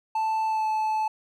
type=tone with pitch glide; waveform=triangle; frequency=880 to 868.9 Hz; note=A5 to A5; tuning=0 to -22 cents; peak=-21 dBFS; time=0.15-1.08 s; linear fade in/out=5 ms; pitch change=-22 cents; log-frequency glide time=0.47-0.67 s; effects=none